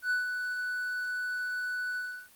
triangle tone with ADSR envelope, 1487 Hz, F#6, 8 cents sharp, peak -23 dBFS, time 0.02-2.29 s, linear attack 87 ms, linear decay 140 ms, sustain -6 dB, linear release 330 ms, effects white hiss -58 dBFS RMS until 2.35 s + Opus 32 kbps

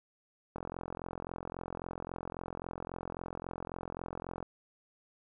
click train, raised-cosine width 1 ms, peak -25 dBFS, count 170, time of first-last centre 0.56-4.427 s, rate 43.7 Hz, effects none

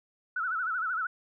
sine tone with vibrato, 1396.9 Hz, F6, in tune, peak -28 dBFS, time 0.36-1.07 s, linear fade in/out 5 ms, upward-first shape sine, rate 13 Hz, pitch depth 140 cents each way, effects none

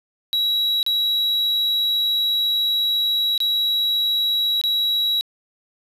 triangle tone with dropouts, 3882 Hz, B7, 31 cents flat, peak -16 dBFS, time 0.33-5.21 s, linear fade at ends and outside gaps 0 ms, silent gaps 0.829-0.864 / 3.378-3.403 / 4.614-4.638 s, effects resampled to 32000 Hz + 8-bit

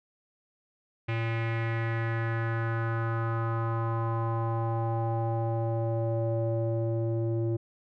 square tone with low-pass filter sweep, 114.3 Hz, A#2, 34 cents flat, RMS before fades -29 dBFS, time 1.08-7.57 s, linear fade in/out 10 ms, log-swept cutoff 2400 to 420 Hz, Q 3.6, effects none

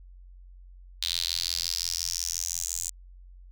sawtooth tone with high-pass filter sweep, 85.7 Hz, F2, 32 cents flat, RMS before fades -31 dBFS, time 1.02-2.9 s, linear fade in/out 5 ms, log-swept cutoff 3800 to 7200 Hz, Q 4.7, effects added 45 Hz sine -46 dBFS peak until 3.51 s

